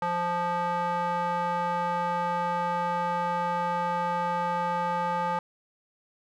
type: tone with band-pass filter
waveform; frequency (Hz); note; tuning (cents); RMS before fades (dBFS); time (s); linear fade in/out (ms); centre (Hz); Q
square; 174.61; F3; 0; -28; 0.02-5.39; 2; 980; 3
effects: none